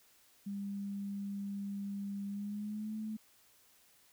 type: tone with pitch glide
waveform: sine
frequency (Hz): 200 to 216.8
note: G3 to A3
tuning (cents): +35 to -25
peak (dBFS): -37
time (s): 0.46-3.17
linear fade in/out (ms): 10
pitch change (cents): +140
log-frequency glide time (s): 2.28-2.95
effects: white hiss -66 dBFS RMS until 4.12 s